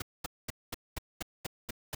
pink noise bursts, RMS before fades -36 dBFS, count 9, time 0-1.949 s, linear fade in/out 5 ms, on 21 ms, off 220 ms, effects none

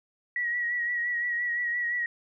sine tone with vibrato, 1919 Hz, A#6, 50 cents sharp, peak -26 dBFS, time 0.36-2.06 s, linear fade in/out 2 ms, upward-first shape sine, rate 5.8 Hz, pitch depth 34 cents each way, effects none

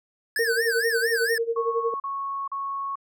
square tone with vibrato, 1661.2 Hz, G#6, in tune, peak -24 dBFS, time 0.36-1.38 s, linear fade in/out 2 ms, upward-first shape sine, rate 4.4 Hz, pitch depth 190 cents each way
sine tone with tremolo, 461.7 Hz, A#4, 17 cents flat, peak -20 dBFS, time 0.39-1.94 s, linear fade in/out 2 ms, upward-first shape sine, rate 11 Hz, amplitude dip 85%
sine tone bursts, 1103 Hz, C#6, 9 cents flat, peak -27 dBFS, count 3, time 1.56-2.956 s, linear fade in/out 5 ms, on 440 ms, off 38 ms
effects none

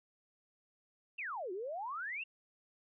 sine exponential two-way sweep, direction down then up, 2827 to 349.2 to 2827 Hz, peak -38 dBFS, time 1.18-2.24 s, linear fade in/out 10 ms, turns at 1.52 s, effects none

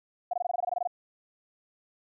sine tone bursts, 713 Hz, F5, 36 cents sharp, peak -25 dBFS, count 13, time 0.31-0.874 s, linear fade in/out 5 ms, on 24 ms, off 21 ms, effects none

